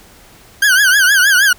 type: tone with vibrato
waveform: 40% pulse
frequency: 1565 Hz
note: G6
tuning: 3 cents flat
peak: -7 dBFS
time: 0.62-1.53 s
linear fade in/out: 5 ms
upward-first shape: triangle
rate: 6.4 Hz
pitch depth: 160 cents each way
effects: pink hiss -43 dBFS RMS until 1.58 s